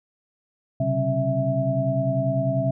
sine tone cluster, 127.4 / 137.5 / 190.1 / 270.4 / 656 Hz, C3 / C#3 / F#3 / C#4 / E5, -46 / -14 / +47 / -43 / -9 cents, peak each -26 / -26 / -31 / -29 / -24 dBFS, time 0.8-2.71 s, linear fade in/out 5 ms, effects none

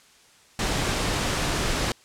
pink noise, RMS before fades -25 dBFS, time 0.59-1.92 s, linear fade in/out 2 ms, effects white hiss -55 dBFS RMS until 2.04 s + low-pass 8000 Hz 12 dB/octave

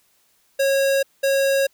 square tone pair in turn, 547 / 547 Hz, C#5 / C#5, -23 / -23 cents, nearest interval unison, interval 0 cents, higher neither, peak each -17 dBFS, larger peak neither, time 0.59-1.03 / 1.23-1.67 s, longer neither, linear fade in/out 10 ms, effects white hiss -62 dBFS RMS until 1.73 s

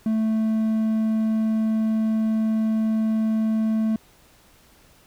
triangle tone, 220 Hz, A3, in tune, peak -17 dBFS, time 0.06-3.96 s, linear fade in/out 2 ms, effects pink hiss -55 dBFS RMS until 5.06 s

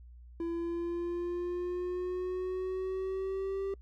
triangle exponential sweep, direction up, 335.5 to 392 Hz, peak -30 dBFS, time 0.4-3.74 s, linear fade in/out 2 ms, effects noise-tail reverb RT60 0.1 s tail -26 dB re dry + added 60 Hz sine -49 dBFS peak until 3.81 s

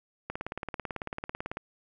click train, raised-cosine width 0.5 ms, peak -19 dBFS, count 24, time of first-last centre 0.3-1.571 s, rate 18.1 Hz, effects none

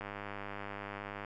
click train, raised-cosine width 0.5 ms, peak -26 dBFS, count 126, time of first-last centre 0.01-1.248 s, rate 101 Hz, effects none

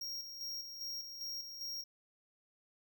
square tone with tremolo, 5588 Hz, F8, in tune, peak -40 dBFS, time 0.01-1.84 s, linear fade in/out 5 ms, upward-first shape square, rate 2.5 Hz, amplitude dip 50%, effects none

